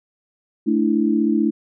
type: chord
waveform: sine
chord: A suspended fourth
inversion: none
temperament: equal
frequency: 220 / 293.7 / 329.6 Hz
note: A3 / D4 / E4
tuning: 0 / 0 / 0 cents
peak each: -19 / -20 / -20 dBFS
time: 0.66-1.51 s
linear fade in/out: 20 ms
effects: none

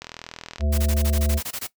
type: click train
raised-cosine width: 0.2 ms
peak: -17 dBFS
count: 25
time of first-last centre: 0.02-0.608 s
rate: 40.8 Hz
type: harmonic tone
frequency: 73.42 Hz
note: D2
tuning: in tune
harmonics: 1 / 3 / 5 / 7 / 9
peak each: -19 / -30 / -37 / -38 / -33 dBFS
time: 0.59-1.41 s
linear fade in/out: 50 ms
type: noise bursts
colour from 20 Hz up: white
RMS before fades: -30 dBFS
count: 12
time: 0.72-1.672 s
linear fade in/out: 10 ms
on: 61 ms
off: 20 ms
effects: noise-tail reverb RT60 0.1 s tail -18 dB re dry

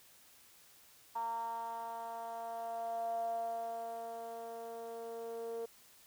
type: tone with band-pass filter sweep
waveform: 10% pulse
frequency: 230 Hz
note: A#3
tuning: 23 cents flat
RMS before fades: -41 dBFS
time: 1.15-5.66 s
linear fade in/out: 10 ms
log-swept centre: 920 to 490 Hz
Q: 9.7
effects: white hiss -62 dBFS RMS until 6.06 s

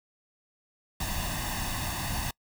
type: noise with comb filter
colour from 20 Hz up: pink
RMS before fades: -32 dBFS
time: 1-2.31 s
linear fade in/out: 5 ms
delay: 1.1 ms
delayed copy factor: +0.75
effects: noise-tail reverb RT60 0.1 s tail -26 dB re dry

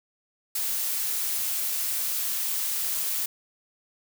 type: noise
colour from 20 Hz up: blue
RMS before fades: -28 dBFS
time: 0.55-3.26 s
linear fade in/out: 5 ms
effects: none

